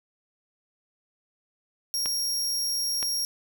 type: tone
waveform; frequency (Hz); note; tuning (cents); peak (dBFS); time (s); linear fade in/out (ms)
sawtooth; 5588; F8; 0; -23; 1.94-3.25; 0
type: clicks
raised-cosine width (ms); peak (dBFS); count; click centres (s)
0.3; -17; 2; 2.059 / 3.028
effects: none